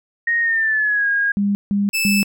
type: tone with pitch glide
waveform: sine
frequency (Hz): 1864.7 to 1632.7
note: A#6 to G#6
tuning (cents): 0 to -30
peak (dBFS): -15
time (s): 0.27-1.32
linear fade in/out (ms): 5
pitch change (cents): -230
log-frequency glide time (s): 0.41-1.08
type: tone bursts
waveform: sine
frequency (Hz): 201.7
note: G3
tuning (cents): +50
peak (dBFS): -15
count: 3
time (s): 1.37-2.23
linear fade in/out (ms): 0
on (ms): 180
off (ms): 160
type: tone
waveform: sawtooth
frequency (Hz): 2628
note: E7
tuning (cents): -6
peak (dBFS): -14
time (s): 1.93-2.24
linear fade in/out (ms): 20
effects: none